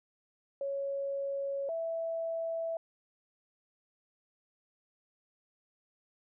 sine tone pair in turn, 554.4 / 659.3 Hz, C#5 / E5, 0 / 0 cents, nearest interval minor third, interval 300 cents, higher second, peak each -32 / -32 dBFS, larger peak neither, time 0.61-1.69 / 1.69-2.77 s, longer neither, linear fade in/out 2 ms, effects none

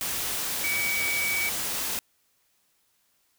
sine tone in noise, 2273 Hz, C#7, 43 cents sharp, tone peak -26 dBFS, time 0.64-1.49 s, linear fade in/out 0 ms, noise white, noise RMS -30 dBFS, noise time 0.01-1.99 s, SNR +1 dB, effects white hiss -69 dBFS RMS until 3.38 s

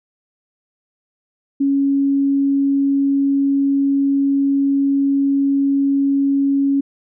sine tone, 277.2 Hz, C#4, in tune, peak -13 dBFS, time 1.6-6.81 s, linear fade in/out 10 ms, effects none

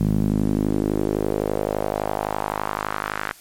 sawtooth tone with band-pass filter sweep, 51.8 Hz, G#1, 4 cents flat, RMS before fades -23 dBFS, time 0-3.33 s, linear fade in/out 0 ms, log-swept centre 180 to 1600 Hz, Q 2.2, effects white hiss -48 dBFS RMS until 3.4 s + MP3 64 kbps

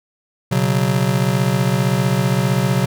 square chord, B suspended second, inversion none, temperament just, 123.47 / 138.9 / 185.21 Hz, B2 / C#3 / F#3, 0 / +4 / +2 cents, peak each -20 dBFS, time 0.51-2.86 s, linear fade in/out 10 ms, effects none

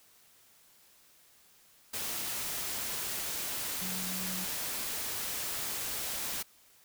sine tone in noise, 185 Hz, F#3, in tune, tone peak -40 dBFS, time 3.81-4.45 s, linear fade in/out 10 ms, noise white, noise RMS -36 dBFS, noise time 1.93-6.43 s, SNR -7 dB, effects white hiss -62 dBFS RMS until 6.84 s

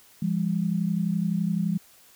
sine tone pair together, 170.81 / 202.6 Hz, F3 / G#3, -38 / -43 cents, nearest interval minor third, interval 295 cents, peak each -25 / -26 dBFS, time 0.22-1.78 s, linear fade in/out 5 ms, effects white hiss -55 dBFS RMS until 2.15 s

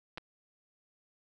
clicks, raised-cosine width 0.3 ms, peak -25 dBFS, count 2, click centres 0.175 / 0.181 s, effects none

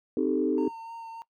sine chord, A half-diminished seventh, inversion first, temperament equal, 261.6 / 311.1 / 392 / 440 Hz, C4 / Eb4 / G4 / A4, 0 / 0 / 0 / 0 cents, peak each -28 / -27 / -29 / -29 dBFS, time 0.17-0.68 s, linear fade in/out 2 ms
triangle tone with vibrato, 914 Hz, A#5, 34 cents flat, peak -36 dBFS, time 0.58-1.22 s, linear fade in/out 0 ms, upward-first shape sine, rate 3.4 Hz, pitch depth 15 cents each way
effects noise-tail reverb RT60 0.1 s tail -19 dB re dry + tanh soft clip ceiling -13 dBFS

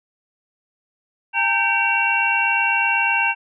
sine tone cluster, 804 / 912 / 1558 / 2289 / 2732 Hz, G5 / A#5 / G6 / D7 / F7, +44 / -38 / -11 / -45 / -39 cents, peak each -26 / -23 / -23 / -26 / -19 dBFS, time 1.33-3.35 s, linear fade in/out 50 ms, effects none

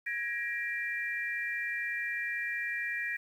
sine tone cluster, 1659 / 1895 / 2364 Hz, G#6 / A#6 / D7, -2 / +28 / +11 cents, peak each -38 / -34 / -38 dBFS, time 0.06-3.17 s, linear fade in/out 10 ms, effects 10-bit

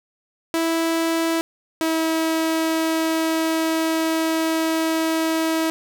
sawtooth tone pair in turn, 328.5 / 322.7 Hz, E4 / E4, -6 / -37 cents, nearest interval unison, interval 31 cents, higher first, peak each -15 dBFS, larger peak neither, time 0.54-1.41 / 1.81-5.7 s, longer second, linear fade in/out 0 ms, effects none

